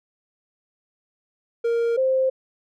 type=tone pair in turn; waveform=triangle / sine; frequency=466.2 / 524.3 Hz; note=A#4 / C5; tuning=0 / +3 cents; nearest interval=major second; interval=203 cents; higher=second; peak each=-17 dBFS; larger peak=neither; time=1.64-1.97 / 1.97-2.3 s; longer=neither; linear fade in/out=10 ms; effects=none